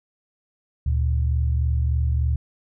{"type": "tone pair together", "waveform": "sine", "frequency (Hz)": [73.7, 117.08], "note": ["D2", "A#2"], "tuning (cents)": [7, 8], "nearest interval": "minor sixth", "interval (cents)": 801, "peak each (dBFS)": [-19, -25], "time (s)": [0.86, 2.36], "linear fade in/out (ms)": 5, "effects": []}